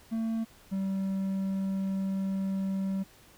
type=tone pair in turn; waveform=triangle; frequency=224.7 / 192.95 Hz; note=A3 / G3; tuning=+37 / -27 cents; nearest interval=minor third; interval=264 cents; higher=first; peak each=-26 dBFS; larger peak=neither; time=0.11-0.45 / 0.71-3.04 s; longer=second; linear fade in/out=20 ms; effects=pink hiss -57 dBFS RMS until 3.37 s